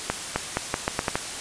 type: accelerating click train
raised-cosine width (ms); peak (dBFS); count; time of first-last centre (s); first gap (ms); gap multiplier
0.5; -7; 8; 0.1-1.155; 260; 0.81
effects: white hiss -33 dBFS RMS until 1.4 s + resampled to 22050 Hz